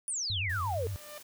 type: exponential sweep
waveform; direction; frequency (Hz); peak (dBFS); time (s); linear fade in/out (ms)
sine; down; 9956 to 425.8; -31; 0.08-0.87; 0
type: tone with vibrato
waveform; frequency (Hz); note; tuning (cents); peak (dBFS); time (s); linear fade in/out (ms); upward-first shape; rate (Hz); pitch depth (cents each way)
sine; 94; F#2; +28; -33; 0.3-0.96; 0; sine; 8.7; 160
type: noise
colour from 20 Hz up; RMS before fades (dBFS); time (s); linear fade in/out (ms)
white; -50; 0.49-1.23; 10
type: tone with exponential growth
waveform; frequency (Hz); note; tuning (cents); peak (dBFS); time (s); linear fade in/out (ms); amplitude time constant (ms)
sawtooth; 596; D5; +25; -38; 0.58-1.18; 2; 130
effects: none